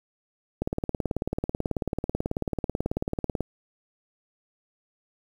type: click train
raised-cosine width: 2 ms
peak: -13 dBFS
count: 52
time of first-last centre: 0.62-3.407 s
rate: 18.3 Hz
effects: 8-bit